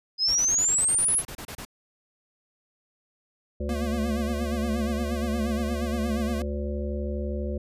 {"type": "exponential sweep", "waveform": "sine", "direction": "up", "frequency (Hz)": [4983, 11070], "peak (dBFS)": -20, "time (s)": [0.18, 1.23], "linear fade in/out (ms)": 50}
{"type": "noise bursts", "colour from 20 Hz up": "pink", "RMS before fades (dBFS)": -38, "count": 14, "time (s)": [0.28, 1.651], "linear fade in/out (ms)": 5, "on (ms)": 71, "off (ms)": 29}
{"type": "harmonic tone", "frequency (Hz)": 72.3, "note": "D2", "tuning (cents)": -27, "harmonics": [1, 3, 5, 7, 8], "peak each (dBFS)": [-29, -34, -36, -37, -38], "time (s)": [3.6, 7.58], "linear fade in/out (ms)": 5}
{"type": "tone with vibrato", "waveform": "square", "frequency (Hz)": 226.7, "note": "A#3", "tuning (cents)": -48, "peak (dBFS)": -29, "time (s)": [3.69, 6.42], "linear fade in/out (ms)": 2, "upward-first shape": "sine", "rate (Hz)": 8.5, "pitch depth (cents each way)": 89}
{"effects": ["resampled to 32000 Hz"]}